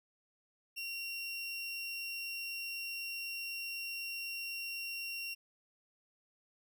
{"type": "tone", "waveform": "30% pulse", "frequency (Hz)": 2748, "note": "F7", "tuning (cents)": -29, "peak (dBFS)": -36, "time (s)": [0.76, 5.35], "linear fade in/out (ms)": 20, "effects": []}